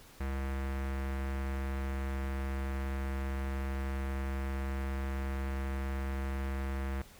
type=tone with low-pass filter; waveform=square; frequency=67.5 Hz; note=C#2; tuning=45 cents flat; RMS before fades=-35 dBFS; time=0.2-7.02 s; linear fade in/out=5 ms; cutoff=2000 Hz; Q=1.7; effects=pink hiss -56 dBFS RMS until 7.19 s